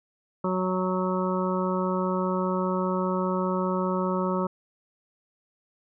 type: harmonic tone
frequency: 185 Hz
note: F#3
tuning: in tune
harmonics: 1 / 2 / 3 / 5 / 6 / 7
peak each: -27 / -30 / -31 / -33 / -34 / -34 dBFS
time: 0.44-4.47 s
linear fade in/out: 5 ms
effects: none